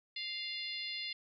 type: harmonic tone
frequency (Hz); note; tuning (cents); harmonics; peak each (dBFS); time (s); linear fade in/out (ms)
698.5; F5; 0; 3 / 4 / 5 / 6 / 7; -44 / -45 / -44 / -43 / -47; 0.16-1.13; 5
effects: none